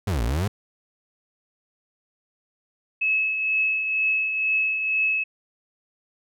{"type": "exponential two-way sweep", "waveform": "35% pulse", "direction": "down then up", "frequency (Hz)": [110, 53, 110], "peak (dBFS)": -20, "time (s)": [0.07, 0.48], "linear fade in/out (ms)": 5, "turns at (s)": 0.23}
{"type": "tone with tremolo", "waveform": "sine", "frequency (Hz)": 2587, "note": "E7", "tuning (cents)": -33, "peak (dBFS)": -18, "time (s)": [3.01, 5.24], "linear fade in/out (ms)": 10, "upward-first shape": "triangle", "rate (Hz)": 2.1, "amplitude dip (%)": 50}
{"effects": []}